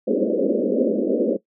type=band-pass noise; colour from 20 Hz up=white; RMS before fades=-20 dBFS; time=0.07-1.37 s; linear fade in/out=10 ms; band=200 to 570 Hz; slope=96 dB/octave; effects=noise-tail reverb RT60 0.1 s tail -18 dB re dry